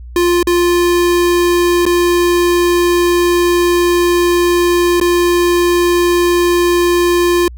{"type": "tone with dropouts", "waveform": "square", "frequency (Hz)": 349.6, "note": "F4", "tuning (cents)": 2, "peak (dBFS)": -10, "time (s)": [0.16, 7.48], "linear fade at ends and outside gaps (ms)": 2, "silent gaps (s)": [[0.429, 0.471], [1.854, 1.863], [5, 5.012]], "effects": ["added 60 Hz sine -28 dBFS peak until 7.57 s"]}